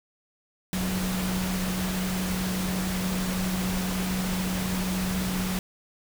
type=tone in noise; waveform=sine; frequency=185.2 Hz; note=F#3; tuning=2 cents sharp; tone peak=-27 dBFS; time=0.73-5.59 s; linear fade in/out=0 ms; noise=pink; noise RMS=-32 dBFS; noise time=0.73-5.59 s; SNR=+2 dB; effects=none